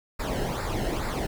brown noise with flanger, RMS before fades -29 dBFS, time 0.19-1.27 s, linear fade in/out 10 ms, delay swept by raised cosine 0.32 to 0.87 ms, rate 2.3 Hz, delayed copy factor -0.7, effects none

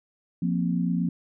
sine chord, F suspended fourth, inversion none, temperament equal, 174.61 / 233.1 / 261.6 Hz, F3 / Bb3 / C4, 0 / 0 / 0 cents, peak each -24 / -29 / -30 dBFS, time 0.42-1.09 s, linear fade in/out 5 ms, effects none

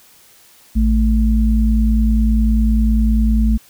sine tone pair together, 55 / 220 Hz, A1 / A3, 0 / 0 cents, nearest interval 2 octaves, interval 2400 cents, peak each -12 / -16 dBFS, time 0.75-3.58 s, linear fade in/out 20 ms, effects white hiss -48 dBFS RMS until 3.69 s

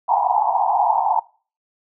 white band-pass noise, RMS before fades -18 dBFS, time 0.08-1.2 s, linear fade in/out 10 ms, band 720 to 960 Hz, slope 96 dB/octave, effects noise-tail reverb RT60 0.4 s tail -23 dB re dry

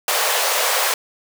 pink high-pass noise, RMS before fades -19 dBFS, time 0.08-0.94 s, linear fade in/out 2 ms, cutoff 470 Hz, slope 48 dB/octave, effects none

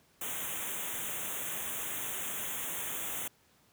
white band-stop noise, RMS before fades -37 dBFS, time 0.21-3.28 s, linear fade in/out 5 ms, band 3600 to 6200 Hz, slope 96 dB/octave, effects pink hiss -66 dBFS RMS until 3.72 s + high-pass 80 Hz 12 dB/octave

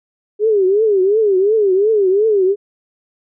sine tone with vibrato, 405.9 Hz, G#4, 40 cents flat, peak -10 dBFS, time 0.39-2.56 s, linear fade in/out 50 ms, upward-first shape triangle, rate 2.8 Hz, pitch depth 190 cents each way, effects none

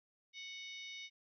harmonic tone, 740 Hz, F#5, in tune, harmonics 3 / 4 / 5 / 6 / 7 / 8, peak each -49 / -54 / -50 / -63 / -60 / -59 dBFS, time 0.33-1.1 s, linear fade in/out 50 ms, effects none

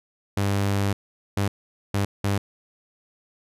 sawtooth tone bursts at uneven times, 99.8 Hz, G2, 32 cents sharp, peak -17 dBFS, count 4, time 0.37-0.93 / 1.37-1.48 / 1.94-2.05 / 2.24-2.38 s, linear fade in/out 5 ms, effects resampled to 32000 Hz

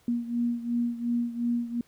sine beating tone pair, 237 / 239.8 Hz, A#3 / A#3, +29 / +49 cents, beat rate 2.8 Hz, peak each -27 / -31 dBFS, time 0.08-1.81 s, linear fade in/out 2 ms, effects pink hiss -63 dBFS RMS until 1.87 s

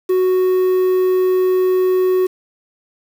triangle tone with quantisation, 370 Hz, F#4, in tune, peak -10 dBFS, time 0.09-2.27 s, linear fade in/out 10 ms, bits 6, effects none

